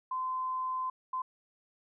sine tone bursts at uneven times, 1030 Hz, C6, 28 cents flat, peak -31 dBFS, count 2, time 0.11-0.9 / 1.13-1.22 s, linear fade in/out 5 ms, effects none

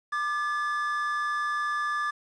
triangle tone pair together, 1189.5 / 1715 Hz, D6 / A6, +22 / -45 cents, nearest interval tritone, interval 633 cents, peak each -26 / -29 dBFS, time 0.12-2.11 s, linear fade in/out 10 ms, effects resampled to 22050 Hz + 9-bit

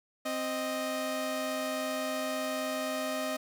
sawtooth tone pair together, 261.5 / 622 Hz, C4 / D#5, -1 / -1 cents, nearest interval octave + minor third, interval 1500 cents, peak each -32 / -29 dBFS, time 0.25-3.37 s, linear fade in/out 10 ms, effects none

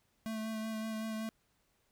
square tone with vibrato, 220 Hz, A3, in tune, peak -37 dBFS, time 0.26-1.29 s, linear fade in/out 0 ms, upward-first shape sine, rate 5.3 Hz, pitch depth 18 cents each way, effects pink hiss -75 dBFS RMS until 1.91 s

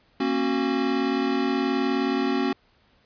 square chord, F# major, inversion first, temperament equal with one note detuned, 233.1 / 272.1 / 370 Hz, A#3 / C#4 / F#4, 0 / -32 / 0 cents, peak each -29 / -25 / -28 dBFS, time 0.2-2.53 s, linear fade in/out 5 ms, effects pink hiss -62 dBFS RMS until 3.05 s + resampled to 11025 Hz

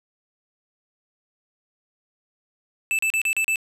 square tone bursts, 2637 Hz, E7, in tune, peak -20 dBFS, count 6, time 2.91-3.558 s, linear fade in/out 0 ms, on 78 ms, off 36 ms, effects low-pass 12000 Hz 12 dB/octave

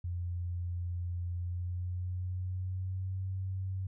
sine tone with pitch glide, 87.8 to 94.65 Hz, F2 to F#2, +10 to +40 cents, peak -33 dBFS, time 0.04-3.87 s, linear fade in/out 5 ms, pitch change +130 cents, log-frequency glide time 1.35-3.22 s, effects none

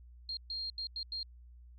sine tone bursts at uneven times, 4217 Hz, C8, 13 cents sharp, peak -36 dBFS, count 5, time 0.29-0.37 / 0.5-0.7 / 0.78-0.87 / 0.96-1.03 / 1.12-1.23 s, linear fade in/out 2 ms, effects added 60 Hz sine -52 dBFS peak until 1.78 s

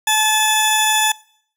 20% pulse tone pair together, 864 / 3469 Hz, A5 / A7, -32 / -25 cents, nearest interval 2 octaves, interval 2407 cents, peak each -11 dBFS, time 0.07-1.12 s, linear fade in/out 5 ms, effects noise-tail reverb RT60 0.6 s tail -22 dB re dry

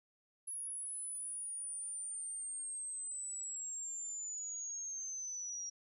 sine linear sweep, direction down, 10548 to 5670 Hz, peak -40 dBFS, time 0.47-5.7 s, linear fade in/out 10 ms, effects none

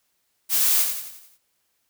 blue noise with echo, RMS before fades -20 dBFS, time 0.49-0.86 s, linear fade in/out 50 ms, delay 88 ms, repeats 6, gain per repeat -6 dB, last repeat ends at 1.388 s, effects white hiss -71 dBFS RMS until 1.89 s

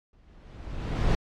brown noise with exponential growth, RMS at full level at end -20 dBFS, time 0.13-1.15 s, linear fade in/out 2 ms, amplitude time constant 220 ms, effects low-pass 5000 Hz 12 dB/octave + AAC 48 kbps

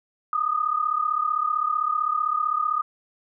sine tone pair together, 1214 / 1249.6 Hz, D#6 / D#6, -43 / +7 cents, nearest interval minor second, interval 50 cents, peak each -24 dBFS, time 0.33-2.82 s, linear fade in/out 2 ms, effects none

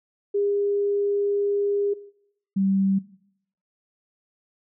sine tone pair in turn, 405.1 / 193.96 Hz, G#4 / G3, -43 / -18 cents, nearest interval octave + minor second, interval 1275 cents, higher first, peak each -20 / -19 dBFS, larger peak second, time 0.34-1.94 / 2.56-2.99 s, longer first, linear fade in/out 10 ms, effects noise-tail reverb RT60 0.7 s tail -18 dB re dry

